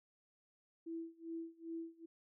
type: tone with tremolo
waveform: sine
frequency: 330.1 Hz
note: E4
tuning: 2 cents sharp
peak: -40 dBFS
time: 0.86-2.06 s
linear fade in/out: 10 ms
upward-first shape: sine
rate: 2.5 Hz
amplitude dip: 95%
effects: none